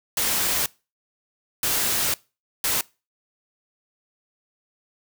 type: noise bursts at uneven times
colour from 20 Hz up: white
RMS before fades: -23 dBFS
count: 3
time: 0.17-0.66 / 1.63-2.14 / 2.64-2.81 s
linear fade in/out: 2 ms
effects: noise-tail reverb RT60 0.3 s tail -23 dB re dry